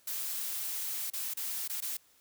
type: noise with dropouts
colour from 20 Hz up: blue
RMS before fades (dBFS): -36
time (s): 0.07-1.97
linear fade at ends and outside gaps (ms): 5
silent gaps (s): 1.102-1.134 / 1.338-1.37 / 1.678-1.696 / 1.805-1.821
effects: white hiss -65 dBFS RMS until 2.2 s